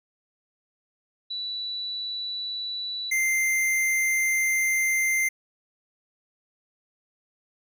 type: tone pair in turn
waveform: sine / square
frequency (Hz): 3951 / 2089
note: B7 / C7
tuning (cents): 0 / -3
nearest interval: major seventh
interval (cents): 1103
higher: first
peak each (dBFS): -29 / -22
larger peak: second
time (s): 1.3-3.11 / 3.11-5.29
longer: second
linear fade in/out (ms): 10
effects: none